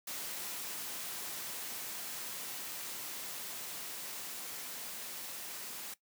white noise with level ramp, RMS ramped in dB -41 to -44 dBFS, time 0.07-5.94 s, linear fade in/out 5 ms, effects noise-tail reverb RT60 0.1 s tail -17 dB re dry + high-pass 150 Hz 12 dB/octave

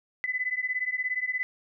sine beating tone pair, 2000 / 2017 Hz, B6 / B6, +21 / +36 cents, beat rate 17 Hz, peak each -30 dBFS, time 0.24-1.43 s, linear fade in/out 0 ms, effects none

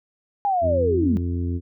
sine linear sweep, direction down, 825 to 190.5 Hz, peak -18 dBFS, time 0.45-1.17 s, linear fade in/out 0 ms
harmonic tone, 87 Hz, F2, 6 cents flat, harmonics 1 / 2 / 3 / 4 / 5, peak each -23 / -35 / -29 / -35 / -42 dBFS, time 0.61-1.61 s, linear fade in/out 50 ms
effects none

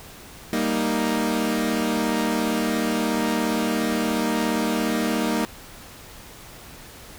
sawtooth chord, Eb major, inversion first, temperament equal, 196 / 233.1 / 311.1 Hz, G3 / Bb3 / Eb4, 0 / 0 / 0 cents, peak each -24 / -20 / -22 dBFS, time 0.53-5.45 s, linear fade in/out 0 ms, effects pink hiss -43 dBFS RMS until 7.18 s

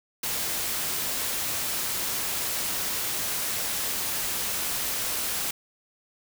white noise, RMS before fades -29 dBFS, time 0.23-5.51 s, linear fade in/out 5 ms, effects none

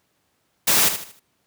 white noise with echo, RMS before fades -17 dBFS, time 0.67-0.89 s, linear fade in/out 10 ms, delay 77 ms, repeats 4, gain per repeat -9 dB, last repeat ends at 1.198 s, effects pink hiss -68 dBFS RMS until 1.46 s + high-pass 100 Hz 12 dB/octave

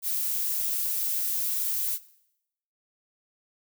violet noise with amplitude modulation, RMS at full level -27 dBFS, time 0.02-1.99 s, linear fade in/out 50 ms, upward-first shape sine, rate 195 Hz, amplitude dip 25%, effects noise-tail reverb RT60 0.8 s tail -19 dB re dry

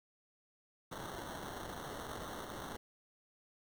blue noise with sample-and-hold, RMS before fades -45 dBFS, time 0.91-2.77 s, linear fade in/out 10 ms, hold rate 2450 Hz, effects none

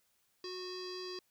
square tone with low-pass filter, 366.5 Hz, F#4, 16 cents flat, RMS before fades -43 dBFS, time 0.44-1.19 s, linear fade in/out 2 ms, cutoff 4800 Hz, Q 9, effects white hiss -75 dBFS RMS until 1.3 s

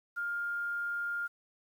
sine tone with quantisation, 1407 Hz, F6, 12 cents sharp, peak -32 dBFS, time 0.16-1.28 s, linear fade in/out 20 ms, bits 10, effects none

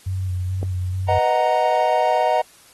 sine tone with vibrato, 92.5 Hz, F#2, in tune, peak -21 dBFS, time 0.06-1.19 s, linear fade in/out 10 ms, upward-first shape square, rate 2.3 Hz, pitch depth 26 cents each way
click, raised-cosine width 2 ms, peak -15 dBFS, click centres 0.63 s
triangle chord, B major seventh, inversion none, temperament equal, 493.9 / 622.3 / 740 / 932.3 Hz, B4 / D#5 / F#5 / A#5, 0 / 0 / 0 / 0 cents, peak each -23 / -18 / -18 / -20 dBFS, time 1.08-2.42 s, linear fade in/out 10 ms
effects white hiss -50 dBFS RMS until 2.73 s + AAC 32 kbps

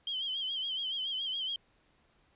sine tone with vibrato, 3150 Hz, G7, 8 cents sharp, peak -32 dBFS, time 0.07-1.56 s, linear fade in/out 2 ms, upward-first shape sine, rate 7.1 Hz, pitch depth 76 cents each way, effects pink hiss -69 dBFS RMS until 2.35 s + resampled to 8000 Hz

